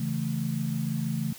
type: chord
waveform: sine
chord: A major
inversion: first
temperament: equal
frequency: 138.59 / 164.81 / 220 Hz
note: C#3 / E3 / A3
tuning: 0 / 0 / 0 cents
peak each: -31 dBFS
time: 0-1.33 s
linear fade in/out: 5 ms
effects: white hiss -46 dBFS RMS until 1.38 s